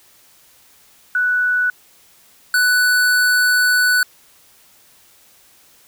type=tone pair in turn; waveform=sine / square; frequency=1481 / 1487.7 Hz; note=F#6 / F#6; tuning=+1 / +9 cents; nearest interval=unison; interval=8 cents; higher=second; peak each=-14 / -13 dBFS; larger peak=second; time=1.15-1.7 / 2.54-4.03 s; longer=second; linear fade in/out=2 ms; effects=white hiss -51 dBFS RMS until 5.87 s